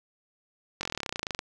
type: slowing click train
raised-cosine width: 0.2 ms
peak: -14 dBFS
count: 20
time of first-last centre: 0.81-1.391 s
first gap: 21 ms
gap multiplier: 1.04
effects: none